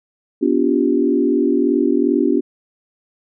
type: chord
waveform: sine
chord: G dominant seventh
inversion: first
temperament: equal with one note detuned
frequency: 246.9 / 289.1 / 349.2 / 392 Hz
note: B3 / D4 / F4 / G4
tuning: 0 / -27 / 0 / 0 cents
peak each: -19 / -17 / -19 / -20 dBFS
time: 0.41-2.41 s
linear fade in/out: 20 ms
effects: none